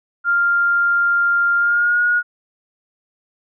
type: tone with pitch glide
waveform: sine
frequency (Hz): 1396.9 to 1443.7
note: F6 to F#6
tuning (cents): 0 to -43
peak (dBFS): -13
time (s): 0.24-2.23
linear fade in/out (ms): 50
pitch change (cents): +57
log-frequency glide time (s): 1.57-2.01
effects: none